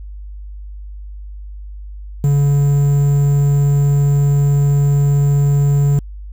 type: tone with quantisation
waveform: triangle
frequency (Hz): 142.3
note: C#3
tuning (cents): +46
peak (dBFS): -8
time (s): 2.24-5.99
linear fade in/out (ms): 2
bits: 6
effects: added 50 Hz sine -28 dBFS peak until 6.32 s